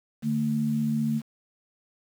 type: tone pair together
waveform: sine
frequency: 149.1 / 224.3 Hz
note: D3 / A3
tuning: +27 / +34 cents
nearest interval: perfect fifth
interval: 707 cents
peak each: -29 / -24 dBFS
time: 0.22-1.22 s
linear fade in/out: 50 ms
effects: 8-bit